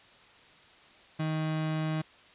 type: tone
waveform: 35% pulse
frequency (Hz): 156.9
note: D#3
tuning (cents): +15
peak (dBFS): -27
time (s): 1.19-2.02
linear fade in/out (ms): 10
effects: white hiss -56 dBFS RMS until 2.34 s + resampled to 8000 Hz